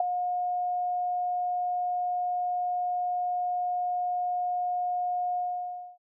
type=tone with ADSR envelope; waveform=sine; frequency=718 Hz; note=F5; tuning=48 cents sharp; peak=-17 dBFS; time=0-5.98 s; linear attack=5 ms; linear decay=6 ms; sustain=-9 dB; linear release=610 ms; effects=none